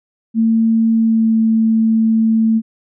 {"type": "tone with pitch glide", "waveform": "sine", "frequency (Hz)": [225.3, 223.1], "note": ["A3", "A3"], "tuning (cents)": [41, 24], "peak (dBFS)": -10, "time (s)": [0.34, 2.62], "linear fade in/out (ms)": 50, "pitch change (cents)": -17, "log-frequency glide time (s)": [0.93, 1.37], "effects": []}